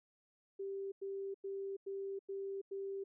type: tone bursts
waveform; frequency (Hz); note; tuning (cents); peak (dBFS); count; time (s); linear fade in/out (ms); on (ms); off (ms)
sine; 392; G4; 0; -39; 6; 0.59-3.04; 10; 330; 94
effects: none